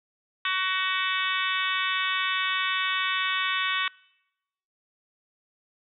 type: harmonic tone with a mistuned harmonic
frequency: 375.2 Hz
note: F#4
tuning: 24 cents sharp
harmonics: 3 / 4 / 5 / 6 / 7 / 8 / 9 / 10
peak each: -30 / -31 / -32 / -33 / -33 / -34 / -35 / -35 dBFS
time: 0.45-3.88 s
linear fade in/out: 2 ms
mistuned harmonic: 10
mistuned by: -43 cents
effects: noise-tail reverb RT60 0.9 s tail -25 dB re dry